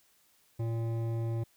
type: tone with hard clipping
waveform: triangle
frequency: 114.7 Hz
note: A#2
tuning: 28 cents flat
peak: -32 dBFS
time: 0.59-1.44 s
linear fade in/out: 10 ms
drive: 16 dB
effects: white hiss -67 dBFS RMS until 1.56 s